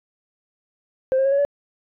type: tone with pitch steps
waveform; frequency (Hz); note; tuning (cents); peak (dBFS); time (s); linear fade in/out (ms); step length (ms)
sine; 523.3 / 534.9 / 546.8 / 558.9 / 571.3; C5 / C5 / C#5 / C#5 / D5; 0 / +38 / -24 / +14 / -48; -14; 1.12-1.45; 0; 66
effects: tanh soft clip ceiling -13 dBFS